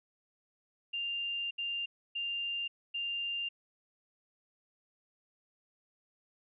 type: tone bursts at uneven times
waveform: sine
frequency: 2794 Hz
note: F7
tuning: in tune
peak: -33 dBFS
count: 4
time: 0.93-1.51 / 1.58-1.86 / 2.15-2.68 / 2.94-3.49 s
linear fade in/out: 10 ms
effects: none